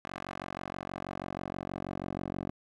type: tone with band-pass filter sweep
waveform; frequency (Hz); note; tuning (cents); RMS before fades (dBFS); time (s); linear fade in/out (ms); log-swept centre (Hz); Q
10% pulse; 46.25; F#1; 0; -39; 0.05-2.51; 0; 1300 to 370; 0.76
effects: none